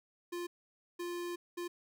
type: tone bursts at uneven times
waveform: square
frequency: 349.2 Hz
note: F4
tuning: in tune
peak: -38 dBFS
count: 3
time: 0.32-0.47 / 0.99-1.36 / 1.57-1.68 s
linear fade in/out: 10 ms
effects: none